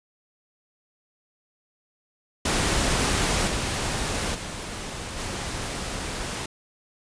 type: noise with level steps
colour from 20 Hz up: pink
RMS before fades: -23 / -27 / -34 / -31 dBFS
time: 2.45-6.46 s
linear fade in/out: 5 ms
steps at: 3.47 / 4.34 / 5.17 s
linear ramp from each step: 10 ms
effects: resampled to 22050 Hz